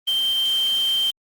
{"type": "tone in noise", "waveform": "sine", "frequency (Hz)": 3136, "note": "G7", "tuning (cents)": 0, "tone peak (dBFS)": -18, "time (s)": [0.07, 1.11], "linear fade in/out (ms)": 10, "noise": "white", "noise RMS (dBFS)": -36, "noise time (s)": [0.07, 1.11], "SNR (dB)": 15, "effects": ["Opus 32 kbps"]}